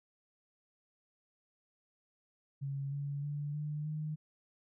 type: tone with pitch steps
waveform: sine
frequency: 138.59 / 142.16 / 145.82 / 149.57 / 153.42 Hz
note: C#3 / C#3 / D3 / D3 / D#3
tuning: 0 / +44 / -12 / +32 / -24 cents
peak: -35 dBFS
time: 2.61-4.16 s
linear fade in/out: 20 ms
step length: 310 ms
effects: none